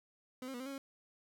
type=tone with pitch steps; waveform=30% pulse; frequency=254.5 / 267.4 / 242.6 / 261.8 / 276.1 / 272.8 Hz; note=C4 / C4 / B3 / C4 / C#4 / C#4; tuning=-48 / +38 / -31 / +1 / -7 / -28 cents; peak=-39 dBFS; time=0.42-0.78 s; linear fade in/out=2 ms; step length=60 ms; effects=none